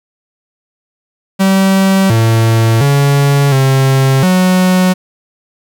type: tone with pitch steps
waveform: 45% pulse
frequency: 192.5 / 113.1 / 141 / 134 / 184.1 Hz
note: G3 / A2 / C#3 / C3 / F#3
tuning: -31 / +48 / +30 / +42 / -8 cents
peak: -7 dBFS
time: 1.39-4.94 s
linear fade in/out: 20 ms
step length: 710 ms
effects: 8-bit